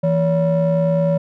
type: ring-modulated tone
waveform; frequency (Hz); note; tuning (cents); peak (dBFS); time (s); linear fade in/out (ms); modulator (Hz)
triangle; 200.4; G3; +38; -9; 0.03-1.18; 10; 366
effects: none